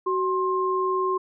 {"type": "tone pair together", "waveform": "sine", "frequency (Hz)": [374.7, 1059.8], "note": ["F#4", "C6"], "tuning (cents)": [22, 22], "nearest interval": "octave + tritone", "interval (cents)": 1800, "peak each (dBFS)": -24, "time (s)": [0.06, 1.18], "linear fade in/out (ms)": 10, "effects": []}